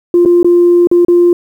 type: tone with dropouts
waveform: sine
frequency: 349.2 Hz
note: F4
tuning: in tune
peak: -3 dBFS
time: 0.14-1.33 s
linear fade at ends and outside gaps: 2 ms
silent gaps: 0.251-0.258 / 0.43-0.445 / 0.872-0.914 / 1.049-1.083 s
effects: tanh soft clip ceiling 0 dBFS + 7-bit